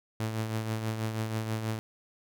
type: tone with tremolo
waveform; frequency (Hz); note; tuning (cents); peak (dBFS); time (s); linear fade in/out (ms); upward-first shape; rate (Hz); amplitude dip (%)
sawtooth; 110.5; A2; +8; -24; 0.2-1.79; 0; triangle; 6.2; 55
effects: none